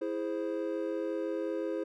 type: chord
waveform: triangle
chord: E augmented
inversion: none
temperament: equal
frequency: 329.6 / 415.3 / 523.3 Hz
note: E4 / G#4 / B#4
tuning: 0 / 0 / 0 cents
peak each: -33 / -35 / -34 dBFS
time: 0.01-1.84 s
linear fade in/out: 10 ms
effects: none